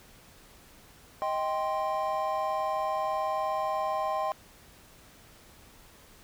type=chord; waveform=triangle; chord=C minor; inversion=first; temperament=just; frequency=627.9 / 784.9 / 1046.5 Hz; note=Eb5 / G5 / C6; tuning=+16 / +2 / 0 cents; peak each=-30 dBFS; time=1.22-4.32 s; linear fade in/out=0 ms; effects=pink hiss -55 dBFS RMS until 6.23 s